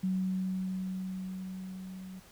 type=tone with level ramp; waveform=sine; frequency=187.1 Hz; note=F#3; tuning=20 cents sharp; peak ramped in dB=-27 to -42 dBFS; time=0.03-2.2 s; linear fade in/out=10 ms; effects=pink hiss -57 dBFS RMS until 2.31 s